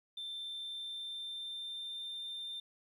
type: tone with pitch glide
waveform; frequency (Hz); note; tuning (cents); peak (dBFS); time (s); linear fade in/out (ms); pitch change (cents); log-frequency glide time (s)
sine; 3561 to 3592; A7 to A7; +20 to +35; -38; 0.17-2.6; 5; +15; 0.43-2.07
effects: tanh soft clip ceiling -38 dBFS + 12-bit